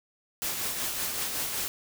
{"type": "noise with tremolo", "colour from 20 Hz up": "white", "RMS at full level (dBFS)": -30, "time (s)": [0.42, 1.68], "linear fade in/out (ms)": 0, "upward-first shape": "triangle", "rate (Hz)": 5.3, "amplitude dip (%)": 40, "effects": []}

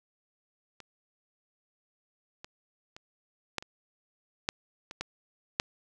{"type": "clicks", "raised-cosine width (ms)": 0.2, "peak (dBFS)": [-29, -25, -28, -13, -27, -10, -24, -16, -8], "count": 9, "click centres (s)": [0.803, 2.445, 2.965, 3.583, 3.625, 4.489, 4.911, 5.01, 5.599], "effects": []}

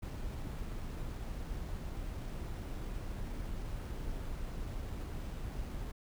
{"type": "noise with sample-and-hold", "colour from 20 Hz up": "brown", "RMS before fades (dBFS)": -40, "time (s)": [0.02, 5.92], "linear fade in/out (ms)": 10, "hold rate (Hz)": 11025, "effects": []}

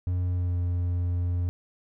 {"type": "tone with pitch glide", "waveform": "triangle", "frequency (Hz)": [90, 88.15], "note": ["F#2", "F2"], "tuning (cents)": [-47, 17], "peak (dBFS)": -22, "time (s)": [0.07, 1.49], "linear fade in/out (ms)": 0, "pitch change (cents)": -36, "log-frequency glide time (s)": [0.24, 0.58], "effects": []}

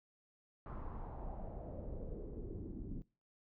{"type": "noise with low-pass filter sweep", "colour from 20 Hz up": "brown", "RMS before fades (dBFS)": -45, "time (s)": [0.66, 3.02], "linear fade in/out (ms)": 0, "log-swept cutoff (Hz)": [1200, 270], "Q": 3, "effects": ["noise-tail reverb RT60 0.3 s tail -21 dB re dry"]}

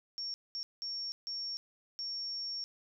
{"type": "tone bursts at uneven times", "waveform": "sine", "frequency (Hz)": 5500, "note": "F8", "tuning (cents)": -27, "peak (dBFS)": -36, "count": 5, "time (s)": [[0.18, 0.34], [0.55, 0.63], [0.82, 1.12], [1.27, 1.57], [1.99, 2.64]], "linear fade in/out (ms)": 0, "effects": []}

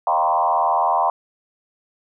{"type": "tone with frequency modulation", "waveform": "sine", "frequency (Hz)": 861, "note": "A5", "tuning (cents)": -38, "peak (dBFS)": -15, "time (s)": [0.07, 1.1], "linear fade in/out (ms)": 2, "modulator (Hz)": 80.7, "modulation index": 2.7, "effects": []}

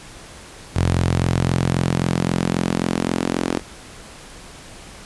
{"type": "tone with high-pass filter sweep", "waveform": "sawtooth", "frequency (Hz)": 43.76, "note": "F1", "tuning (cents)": 4, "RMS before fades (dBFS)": -20, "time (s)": [0.75, 3.6], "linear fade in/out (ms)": 20, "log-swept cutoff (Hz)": [92, 280], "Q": 1.9, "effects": ["pink hiss -40 dBFS RMS until 5.05 s", "resampled to 24000 Hz"]}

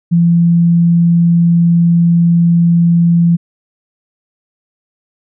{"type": "tone", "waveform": "sine", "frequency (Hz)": 170.1, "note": "F3", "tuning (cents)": -45, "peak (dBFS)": -6, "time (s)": [0.11, 3.37], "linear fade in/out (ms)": 20, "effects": []}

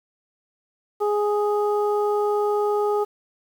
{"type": "harmonic tone", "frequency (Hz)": 415.3, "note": "G#4", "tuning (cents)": 0, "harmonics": [1, 2, 3], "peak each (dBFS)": [-20, -26, -30], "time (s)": [1, 3.05], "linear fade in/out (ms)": 20, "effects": ["8-bit"]}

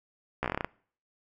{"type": "slowing click train", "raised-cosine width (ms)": 0.5, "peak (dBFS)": -14, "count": 10, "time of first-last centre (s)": [0.43, 0.646], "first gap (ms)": 14, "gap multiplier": 1.13, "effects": ["noise-tail reverb RT60 0.5 s tail -24 dB re dry"]}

